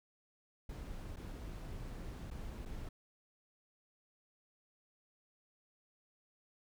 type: noise with dropouts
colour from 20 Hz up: brown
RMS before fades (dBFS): -45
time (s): 0.69-2.89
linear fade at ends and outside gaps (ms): 5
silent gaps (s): 1.161-1.168 / 2.304-2.31 / 2.653-2.657
effects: none